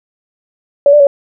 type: tone with pitch steps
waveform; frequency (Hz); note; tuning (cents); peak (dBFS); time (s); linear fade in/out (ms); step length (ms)
sine; 568 / 590 / 562; C#5 / D5 / C#5; +42 / +8 / +24; -3; 0.86-1.07; 2; 70
effects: none